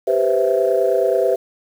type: chord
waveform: sine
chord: C major seventh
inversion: second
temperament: equal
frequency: 392 / 493.9 / 523.3 / 659.3 Hz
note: G4 / B4 / C5 / E5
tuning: 0 / 0 / 0 / 0 cents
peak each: -19 dBFS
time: 0.07-1.36 s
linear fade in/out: 10 ms
effects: tanh soft clip ceiling -5 dBFS + 7-bit